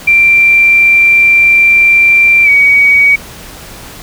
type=tone with pitch glide; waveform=sine; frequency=2359 to 2258 Hz; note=D7 to C#7; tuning=+7 to +31 cents; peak=-3 dBFS; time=0.07-3.16 s; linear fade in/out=10 ms; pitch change=-76 cents; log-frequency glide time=2.44-2.49 s; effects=pink hiss -30 dBFS RMS until 4.02 s